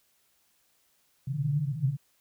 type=band-pass noise; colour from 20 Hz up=white; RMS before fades=-29 dBFS; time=1.27-1.97 s; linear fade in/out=10 ms; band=130 to 150 Hz; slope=96 dB/octave; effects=white hiss -69 dBFS RMS until 2.2 s